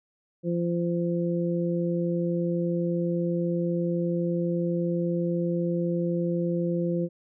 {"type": "harmonic tone", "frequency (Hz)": 172.1, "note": "F3", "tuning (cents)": -25, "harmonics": [1, 2, 3], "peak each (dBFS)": [-26, -29, -31], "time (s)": [0.43, 7.09], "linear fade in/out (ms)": 50, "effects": []}